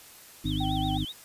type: harmonic tone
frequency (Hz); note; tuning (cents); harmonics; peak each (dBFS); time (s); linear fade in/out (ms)
51.1; G#1; -27; 1 / 2 / 3 / 5 / 6; -33 / -33 / -33 / -33 / -33; 0.44-1.05; 10
type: tone with vibrato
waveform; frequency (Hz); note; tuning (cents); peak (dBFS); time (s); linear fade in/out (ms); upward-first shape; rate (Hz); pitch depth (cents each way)
sine; 3384; G#7; +32; -35; 0.45-1.13; 20; sine; 7.9; 200
type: tone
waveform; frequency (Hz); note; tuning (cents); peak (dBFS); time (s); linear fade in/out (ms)
sine; 773; G5; -24; -31; 0.6-0.98; 10
effects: white hiss -50 dBFS RMS until 1.24 s + resampled to 32000 Hz